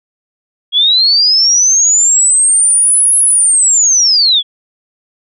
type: linear two-way sweep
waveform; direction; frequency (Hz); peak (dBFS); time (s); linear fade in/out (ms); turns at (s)
sine; up then down; 3280 to 10680 to 3280; -6; 0.72-4.43; 50; 3.18
effects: none